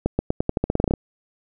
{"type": "accelerating click train", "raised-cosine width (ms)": 2, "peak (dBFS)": -6, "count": 14, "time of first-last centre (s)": [0.06, 0.938], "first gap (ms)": 130, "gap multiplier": 0.88, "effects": []}